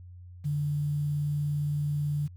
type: tone with quantisation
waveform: sine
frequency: 146.83 Hz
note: D3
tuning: in tune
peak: -26 dBFS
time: 0.44-2.28 s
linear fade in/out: 20 ms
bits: 9
effects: added 89 Hz sine -44 dBFS peak until 2.36 s